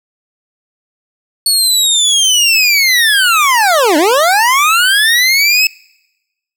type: linear two-way sweep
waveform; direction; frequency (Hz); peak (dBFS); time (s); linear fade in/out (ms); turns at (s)
25% pulse; down then up; 4435 to 281.9 to 2614; -4; 1.46-5.67; 2; 3.97
effects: noise-tail reverb RT60 1.0 s tail -26 dB re dry